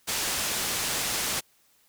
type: low-pass noise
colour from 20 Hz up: white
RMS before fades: -29 dBFS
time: 0.07-1.41 s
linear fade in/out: 20 ms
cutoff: 9500 Hz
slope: 12 dB/octave
effects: white hiss -64 dBFS RMS until 1.88 s